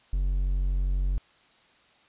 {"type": "tone", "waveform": "triangle", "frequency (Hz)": 46.24, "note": "F#1", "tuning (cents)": 0, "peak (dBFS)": -21, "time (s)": [0.13, 1.18], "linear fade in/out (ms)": 0, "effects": ["white hiss -60 dBFS RMS until 2.08 s", "resampled to 8000 Hz"]}